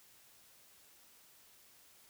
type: silence
effects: white hiss -63 dBFS RMS until 2.09 s